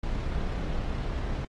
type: noise with amplitude modulation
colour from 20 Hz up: brown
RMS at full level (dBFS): -29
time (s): 0.03-1.45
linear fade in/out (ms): 5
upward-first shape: sine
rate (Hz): 34.8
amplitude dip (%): 25
effects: low-pass 5000 Hz 12 dB/octave + AAC 32 kbps